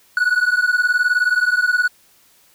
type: beating tone pair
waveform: triangle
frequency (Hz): 1463 / 1482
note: F#6 / F#6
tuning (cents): -20 / +2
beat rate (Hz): 19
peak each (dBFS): -15 / -16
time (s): 0.17-1.88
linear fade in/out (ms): 2
effects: white hiss -54 dBFS RMS until 2.54 s